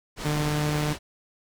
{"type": "low-pass noise", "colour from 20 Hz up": "pink", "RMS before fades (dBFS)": -34, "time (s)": [0.16, 0.99], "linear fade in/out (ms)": 50, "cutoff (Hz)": 7400, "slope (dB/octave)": 12}
{"type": "tone", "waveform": "sawtooth", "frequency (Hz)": 149.7, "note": "D3", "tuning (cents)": 33, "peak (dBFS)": -20, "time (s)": [0.24, 0.94], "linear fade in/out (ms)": 20}
{"effects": []}